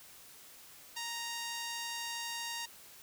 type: tone with low-pass filter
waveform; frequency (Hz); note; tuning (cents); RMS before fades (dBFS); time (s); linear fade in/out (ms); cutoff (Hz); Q
10% pulse; 932.3; A#5; 0; -40; 0.96-2.66; 10; 9600; 5.6
effects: white hiss -55 dBFS RMS until 3.02 s